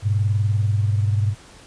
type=tone pair together; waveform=sine; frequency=101.61 / 122.2 Hz; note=G#2 / B2; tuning=-37 / -18 cents; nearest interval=minor third; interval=319 cents; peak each=-17 / -25 dBFS; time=0.02-1.35 s; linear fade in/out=50 ms; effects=pink hiss -46 dBFS RMS until 1.66 s + resampled to 22050 Hz